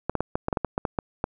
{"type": "clicks", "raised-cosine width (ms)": 1, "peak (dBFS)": -10, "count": 12, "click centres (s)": [0.096, 0.153, 0.206, 0.355, 0.484, 0.528, 0.572, 0.647, 0.779, 0.852, 0.988, 1.241], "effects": []}